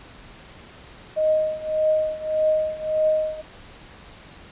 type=tone with tremolo; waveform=sine; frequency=622.3 Hz; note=D#5; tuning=in tune; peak=-15 dBFS; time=1.16-3.42 s; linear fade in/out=20 ms; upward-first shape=triangle; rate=1.7 Hz; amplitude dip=90%; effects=pink hiss -45 dBFS RMS until 4.51 s + resampled to 8000 Hz